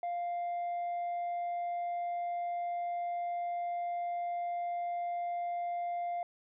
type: tone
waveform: sine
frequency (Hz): 698.5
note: F5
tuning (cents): 0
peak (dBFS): -30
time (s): 0.03-6.23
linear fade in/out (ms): 2
effects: tanh soft clip ceiling -32 dBFS